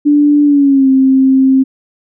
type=tone with pitch glide; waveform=sine; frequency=292.6 to 265.2 Hz; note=D4 to C4; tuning=-6 to +23 cents; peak=-5 dBFS; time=0.05-1.64 s; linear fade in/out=20 ms; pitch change=-171 cents; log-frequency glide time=0.44-0.89 s; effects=none